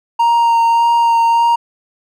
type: tone with vibrato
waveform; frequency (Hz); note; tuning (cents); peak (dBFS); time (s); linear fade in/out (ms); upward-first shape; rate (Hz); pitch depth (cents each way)
triangle; 930; A#5; -4; -7; 0.19-1.56; 10; sine; 1.7; 13
effects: none